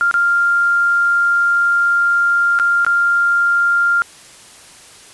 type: tone with dropouts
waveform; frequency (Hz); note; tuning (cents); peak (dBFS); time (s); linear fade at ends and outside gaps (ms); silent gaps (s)
sine; 1396; F6; -1; -11; 0.01-4.02; 0; 0.112-0.141 / 2.589-2.598 / 2.848-2.865
effects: white hiss -41 dBFS RMS until 5.13 s + resampled to 24000 Hz